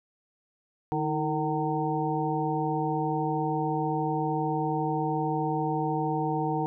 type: harmonic tone with a mistuned harmonic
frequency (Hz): 152.6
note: D#3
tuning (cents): -33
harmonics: 1 / 2 / 3 / 5 / 6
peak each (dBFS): -31 / -31 / -33 / -31 / -33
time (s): 0.92-6.66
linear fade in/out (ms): 0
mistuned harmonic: 2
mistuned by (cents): +76
effects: none